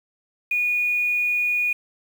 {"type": "tone with quantisation", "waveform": "sine", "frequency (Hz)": 2455, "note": "D#7", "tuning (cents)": -24, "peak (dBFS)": -19, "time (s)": [0.51, 1.73], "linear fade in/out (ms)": 5, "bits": 7, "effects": []}